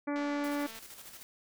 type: harmonic tone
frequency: 289 Hz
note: D4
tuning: 28 cents flat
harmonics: 1 / 2 / 3 / 4 / 5 / 6 / 7 / 8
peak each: -32 / -38 / -42 / -44 / -46 / -48 / -49 / -50 dBFS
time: 0.07-0.67 s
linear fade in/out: 10 ms
type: click train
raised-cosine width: 0.2 ms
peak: -31 dBFS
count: 142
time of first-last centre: 0.16-0.789 s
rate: 224 Hz
type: noise with tremolo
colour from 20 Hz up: white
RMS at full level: -48 dBFS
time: 0.44-1.23 s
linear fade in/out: 0 ms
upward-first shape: square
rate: 13 Hz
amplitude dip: 45%
effects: none